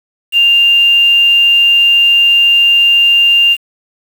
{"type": "tone with quantisation", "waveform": "sine", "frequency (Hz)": 2794, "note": "F7", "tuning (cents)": 0, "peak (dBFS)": -5, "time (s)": [0.32, 3.57], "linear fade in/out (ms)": 50, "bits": 5, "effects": []}